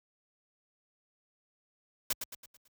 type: noise with echo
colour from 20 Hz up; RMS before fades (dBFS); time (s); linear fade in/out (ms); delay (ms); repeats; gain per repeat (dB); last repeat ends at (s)
white; -30; 2.1-2.13; 5; 110; 5; -7; 2.68
effects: high-pass 60 Hz 12 dB/octave